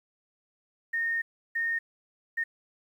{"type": "tone bursts at uneven times", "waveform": "sine", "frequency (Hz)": 1839, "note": "A#6", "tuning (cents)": -24, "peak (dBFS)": -26, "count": 3, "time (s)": [[0.93, 1.22], [1.55, 1.79], [2.37, 2.44]], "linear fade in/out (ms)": 10, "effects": ["10-bit"]}